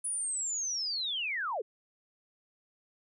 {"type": "linear sweep", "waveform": "sine", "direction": "down", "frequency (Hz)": [9956, 369.9], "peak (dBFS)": -31, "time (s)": [0.04, 1.62], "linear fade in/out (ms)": 10, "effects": []}